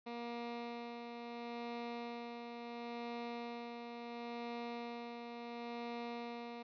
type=tone with tremolo; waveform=15% pulse; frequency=236.7 Hz; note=A#3; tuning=27 cents sharp; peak=-35 dBFS; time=0.06-6.63 s; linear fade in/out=10 ms; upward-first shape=sine; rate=0.72 Hz; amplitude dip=40%; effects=resampled to 11025 Hz